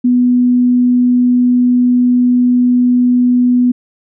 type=tone; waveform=sine; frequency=246.9 Hz; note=B3; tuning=in tune; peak=-7 dBFS; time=0.04-3.72 s; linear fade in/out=10 ms; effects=none